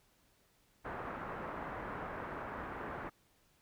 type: low-pass noise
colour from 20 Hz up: white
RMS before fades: -43 dBFS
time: 0.84-3.1 s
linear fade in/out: 20 ms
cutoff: 1500 Hz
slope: 24 dB/octave
effects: pink hiss -71 dBFS RMS until 3.61 s